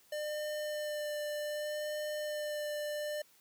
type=tone with vibrato; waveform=square; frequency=599 Hz; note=D5; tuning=34 cents sharp; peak=-36 dBFS; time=0.12-3.22 s; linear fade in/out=5 ms; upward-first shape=sine; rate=0.65 Hz; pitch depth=13 cents each way; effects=white hiss -65 dBFS RMS until 3.4 s + high-pass 60 Hz 12 dB/octave